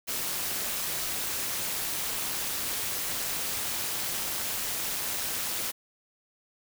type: noise with amplitude modulation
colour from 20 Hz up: white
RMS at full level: -29 dBFS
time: 0.07-5.72 s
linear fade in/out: 20 ms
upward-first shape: sine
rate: 200 Hz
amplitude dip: 60%
effects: none